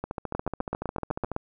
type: two click trains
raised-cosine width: 1 ms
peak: -17 / -14 dBFS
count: 19 / 9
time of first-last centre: 0.04-1.317 / 0.35-1.364 s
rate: 14.1 / 7.89 Hz
effects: none